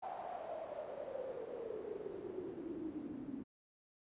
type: noise with band-pass filter sweep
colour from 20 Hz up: pink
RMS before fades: -45 dBFS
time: 0.02-3.44 s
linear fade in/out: 20 ms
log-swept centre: 770 to 260 Hz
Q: 9.7
effects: resampled to 8000 Hz